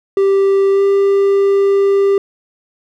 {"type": "tone with pitch glide", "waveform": "triangle", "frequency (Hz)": [392, 396.1], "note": ["G4", "G4"], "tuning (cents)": [0, 18], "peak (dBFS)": -7, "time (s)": [0.17, 2.18], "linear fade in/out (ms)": 2, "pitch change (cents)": 18, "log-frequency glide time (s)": [0.72, 0.82], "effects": []}